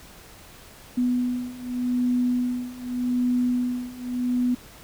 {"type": "beating tone pair", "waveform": "sine", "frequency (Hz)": [246.9, 247.74], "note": ["B3", "B3"], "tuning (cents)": [0, 6], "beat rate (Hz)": 0.84, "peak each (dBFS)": [-26, -24], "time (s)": [0.97, 4.55], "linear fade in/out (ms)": 10, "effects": ["pink hiss -47 dBFS RMS until 4.83 s"]}